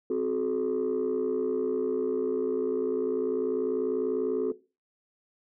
sine chord, F# diminished, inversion second, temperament equal with one note detuned, 261.6 / 370 / 430.2 Hz, C4 / F#4 / A4, 0 / 0 / -39 cents, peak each -31 / -27 / -27 dBFS, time 0.1-4.52 s, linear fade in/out 5 ms, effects noise-tail reverb RT60 0.3 s tail -17 dB re dry + tanh soft clip ceiling -21 dBFS

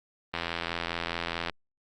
click train, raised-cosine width 0.3 ms, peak -14 dBFS, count 99, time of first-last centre 0.34-1.497 s, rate 84.7 Hz, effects Opus 32 kbps

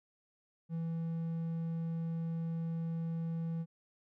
triangle tone, 165 Hz, E3, 2 cents sharp, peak -32 dBFS, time 0.69-3.66 s, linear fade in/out 50 ms, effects none

